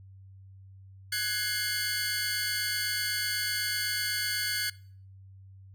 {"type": "tone cluster", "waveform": "sawtooth", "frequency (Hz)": [1488, 1667, 2124, 4512], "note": ["F#6", "G#6", "C7", "C#8"], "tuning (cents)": [9, 6, 25, 30], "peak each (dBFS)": [-32, -31, -33, -29], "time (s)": [1.12, 4.7], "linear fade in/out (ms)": 5, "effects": ["noise-tail reverb RT60 0.5 s tail -22 dB re dry", "added 96 Hz sine -48 dBFS peak until 5.74 s"]}